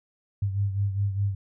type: beating tone pair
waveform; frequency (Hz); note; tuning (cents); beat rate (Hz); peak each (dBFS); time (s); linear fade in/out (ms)
sine; 99 / 103.9; G2 / G#2; +18 / +1; 4.9; -24 / -31; 0.42-1.35; 5
effects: none